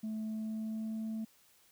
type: tone with pitch glide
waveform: sine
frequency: 217.8 to 220.7 Hz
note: A3 to A3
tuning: -17 to +5 cents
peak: -33 dBFS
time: 0.03-1.25 s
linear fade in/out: 10 ms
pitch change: +22 cents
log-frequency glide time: 0.23-1.02 s
effects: tanh soft clip ceiling -34 dBFS + white hiss -66 dBFS RMS until 1.71 s